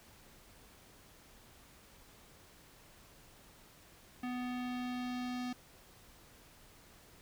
square tone with low-pass filter sweep, 248.4 Hz, B3, 10 cents sharp, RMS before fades -39 dBFS, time 4.23-5.53 s, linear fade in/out 5 ms, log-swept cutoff 2600 to 5100 Hz, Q 1.3, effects pink hiss -60 dBFS RMS until 7.21 s

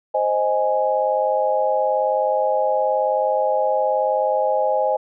sine chord, Ab major, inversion first, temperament equal, 523.3 / 622.3 / 830.6 Hz, C5 / Eb5 / Ab5, 0 / 0 / 0 cents, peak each -21 dBFS, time 0.14-4.97 s, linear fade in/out 10 ms, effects none

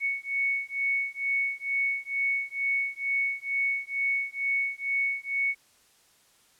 sine beating tone pair, 2217 / 2219.2 Hz, C#7 / C#7, 0 / +1 cents, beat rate 2.2 Hz, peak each -29 dBFS, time 0-5.55 s, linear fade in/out 50 ms, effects white hiss -62 dBFS RMS until 6.59 s + low-pass 11000 Hz 12 dB/octave

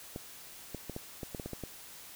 clicks, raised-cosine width 2 ms, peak -25 dBFS, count 10, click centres 0.161 / 0.747 / 0.897 / 0.964 / 1.232 / 1.348 / 1.398 / 1.46 / 1.533 / 1.637 s, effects white hiss -50 dBFS RMS until 2.15 s

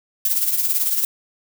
violet noise with tremolo, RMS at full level -17 dBFS, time 0.25-1.05 s, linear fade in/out 2 ms, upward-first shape triangle, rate 18 Hz, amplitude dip 65%, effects none

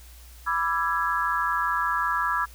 sine chord, E dominant seventh, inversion second, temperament equal with one note detuned, 987.8 / 1174.7 / 1340 / 1661.2 Hz, B5 / D6 / E6 / G#6, 0 / 0 / +28 / 0 cents, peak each -28 dBFS, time 0.46-2.46 s, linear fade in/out 20 ms, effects added 60 Hz sine -45 dBFS peak until 2.54 s + white hiss -52 dBFS RMS until 2.54 s

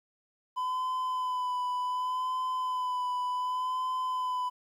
triangle tone with vibrato, 1007 Hz, B5, 33 cents sharp, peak -27 dBFS, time 0.56-4.5 s, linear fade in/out 20 ms, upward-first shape sine, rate 0.67 Hz, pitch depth 23 cents each way, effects 11-bit

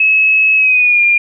sine tone with pitch glide, 2578 to 2405 Hz, E7 to D7, -39 to +41 cents, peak -7 dBFS, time 0-1.18 s, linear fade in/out 5 ms, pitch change -120 cents, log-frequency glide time 0.56-1.02 s, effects none

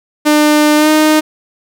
sawtooth tone with pitch glide, 300 to 308.4 Hz, D4 to D#4, +37 to -15 cents, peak -3 dBFS, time 0.25-1.21 s, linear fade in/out 20 ms, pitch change +48 cents, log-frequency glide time 0.76-0.89 s, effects none

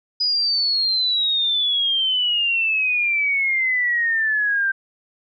sine exponential sweep, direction down, 4978 to 1566 Hz, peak -17 dBFS, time 0.2-4.72 s, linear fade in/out 10 ms, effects none

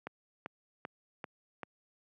click train, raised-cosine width 0.5 ms, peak -24 dBFS, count 5, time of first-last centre 0.07-1.633 s, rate 2.56 Hz, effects high-pass 150 Hz 12 dB/octave

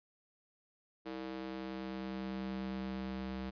square tone with high-pass filter sweep, 64.9 Hz, C2, 13 cents flat, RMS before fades -41 dBFS, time 1.05-3.51 s, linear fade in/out 20 ms, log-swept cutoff 330 to 130 Hz, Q 2, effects resampled to 11025 Hz

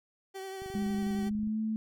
30% pulse tone with vibrato, 383.7 Hz, G4, 37 cents flat, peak -36 dBFS, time 0.34-1.3 s, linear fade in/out 20 ms, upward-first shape triangle, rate 11 Hz, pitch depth 26 cents each way
click train, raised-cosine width 5 ms, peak -36 dBFS, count 22, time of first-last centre 0.62-1.474 s, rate 24.6 Hz
sine tone with pitch glide, 205.5 to 219 Hz, G#3 to A3, -18 to -8 cents, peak -29 dBFS, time 0.75-1.76 s, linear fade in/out 0 ms, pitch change +110 cents, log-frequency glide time 1.18-1.6 s
effects none

